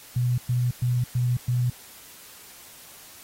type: tone bursts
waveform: sine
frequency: 123.47 Hz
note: B2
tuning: in tune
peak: -20 dBFS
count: 5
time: 0.16-1.7 s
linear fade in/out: 5 ms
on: 220 ms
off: 110 ms
effects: white hiss -47 dBFS RMS until 3.23 s + AAC 48 kbps